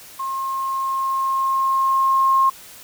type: tone with level ramp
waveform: sine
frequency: 1070 Hz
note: C6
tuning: 38 cents sharp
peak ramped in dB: -23 to -12 dBFS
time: 0.19-2.5 s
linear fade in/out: 10 ms
effects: white hiss -42 dBFS RMS until 2.83 s